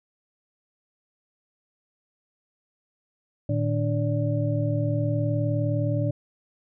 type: tone cluster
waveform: sine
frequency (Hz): 113.3 / 152.8 / 292.9 / 579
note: A#2 / D#3 / D4 / D5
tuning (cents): -49 / -31 / -5 / -25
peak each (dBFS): -24 / -29 / -30 / -30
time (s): 3.49-6.11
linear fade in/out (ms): 5
effects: none